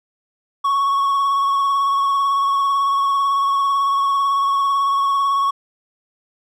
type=tone with vibrato; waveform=triangle; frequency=1108.7 Hz; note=C#6; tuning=in tune; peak=-13 dBFS; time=0.64-5.51 s; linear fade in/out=10 ms; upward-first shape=triangle; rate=18 Hz; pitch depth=28 cents each way; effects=none